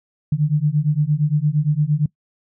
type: beating tone pair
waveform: sine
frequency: 145.4 / 154.1 Hz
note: D3 / D#3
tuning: -17 / -16 cents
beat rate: 8.7 Hz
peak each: -18 dBFS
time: 0.32-2.06 s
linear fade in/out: 5 ms
effects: noise-tail reverb RT60 0.1 s tail -22 dB re dry